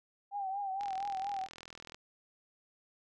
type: tone with vibrato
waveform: sine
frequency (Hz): 786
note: G5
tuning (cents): +4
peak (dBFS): -34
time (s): 0.31-1.48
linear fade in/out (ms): 50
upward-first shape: triangle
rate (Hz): 4.3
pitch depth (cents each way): 81
type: click train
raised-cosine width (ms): 0.2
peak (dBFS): -30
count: 48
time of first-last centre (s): 0.81-1.945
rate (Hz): 41.4
effects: none